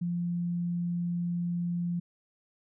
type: tone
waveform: sine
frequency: 173.6 Hz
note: F3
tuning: 10 cents flat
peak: -28 dBFS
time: 0.01-2 s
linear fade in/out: 10 ms
effects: none